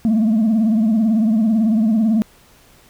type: tone with vibrato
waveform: sine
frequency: 220 Hz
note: A3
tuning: in tune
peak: -10 dBFS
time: 0.05-2.22 s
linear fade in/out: 0 ms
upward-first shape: triangle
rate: 18 Hz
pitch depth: 120 cents each way
effects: tanh soft clip ceiling -11 dBFS + pink hiss -50 dBFS RMS until 2.89 s